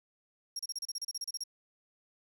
35% pulse tone bursts, 5588 Hz, F8, in tune, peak -32 dBFS, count 14, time 0.56-1.438 s, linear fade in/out 5 ms, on 33 ms, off 32 ms, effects none

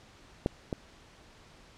clicks, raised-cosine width 2 ms, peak -13 / -18 dBFS, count 2, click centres 0.461 / 0.728 s, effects pink hiss -56 dBFS RMS until 1.77 s + low-pass 6000 Hz 12 dB/octave

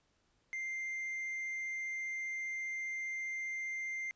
triangle tone, 2095 Hz, C7, 2 cents sharp, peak -35 dBFS, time 0.53-4.11 s, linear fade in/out 0 ms, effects pink hiss -75 dBFS RMS until 4.15 s + resampled to 16000 Hz

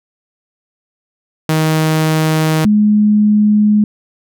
sawtooth / sine tone pair in turn, 157.4 / 210.1 Hz, D#3 / G#3, +20 / +20 cents, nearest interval perfect fourth, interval 500 cents, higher second, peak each -7 dBFS, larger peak neither, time 1.49-2.65 / 2.65-3.84 s, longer second, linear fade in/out 2 ms, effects none

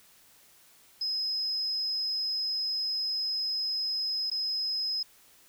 sine tone with dropouts, 5090 Hz, D#8, 39 cents sharp, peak -28 dBFS, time 1.01-5.03 s, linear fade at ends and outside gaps 5 ms, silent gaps 4.301-4.314 s, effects white hiss -59 dBFS RMS until 5.48 s

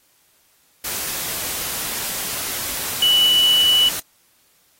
sine tone in noise, 2960 Hz, F#7, in tune, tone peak -12 dBFS, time 3.02-3.89 s, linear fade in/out 5 ms, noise white, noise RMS -26 dBFS, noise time 0.84-4 s, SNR +11 dB, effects white hiss -59 dBFS RMS until 4.79 s + AAC 48 kbps

